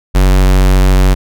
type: tone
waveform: square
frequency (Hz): 47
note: F#1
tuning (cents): +28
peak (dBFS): -6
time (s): 0.14-1.15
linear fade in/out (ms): 20
effects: none